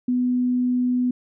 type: tone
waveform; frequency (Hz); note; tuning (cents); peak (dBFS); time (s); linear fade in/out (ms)
sine; 248.7; B3; +12; -18; 0.08-1.11; 5
effects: none